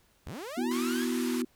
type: linear sweep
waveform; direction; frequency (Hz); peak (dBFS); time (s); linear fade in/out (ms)
sawtooth; up; 31.73 to 1717; -34; 0.26-1.05; 10
type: chord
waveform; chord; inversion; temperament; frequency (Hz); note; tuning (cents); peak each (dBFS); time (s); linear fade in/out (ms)
sine; B suspended fourth; none; just; 246.9 / 329.3 / 370.4; B3 / E4 / F#4; 0 / -2 / +2; -29 / -35 / -35; 0.57-1.45; 10
type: band-pass noise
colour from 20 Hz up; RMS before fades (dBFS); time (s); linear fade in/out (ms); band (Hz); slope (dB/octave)
pink; -41; 0.71-1.42; 2; 900 to 14000; 48
effects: pink hiss -66 dBFS RMS until 1.55 s